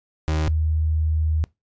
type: tone pair in turn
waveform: 35% pulse / sine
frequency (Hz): 77.78 / 78.41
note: D#2 / D#2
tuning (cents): 0 / +14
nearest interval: unison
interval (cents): 14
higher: second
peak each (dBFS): -18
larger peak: neither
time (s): 0.28-0.48 / 0.48-1.44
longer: second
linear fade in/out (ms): 0
effects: noise-tail reverb RT60 0.2 s tail -23 dB re dry + resampled to 16000 Hz